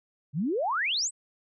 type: exponential sweep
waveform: sine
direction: up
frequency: 130 to 8580 Hz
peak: -25 dBFS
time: 0.33-1.11 s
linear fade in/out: 50 ms
effects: none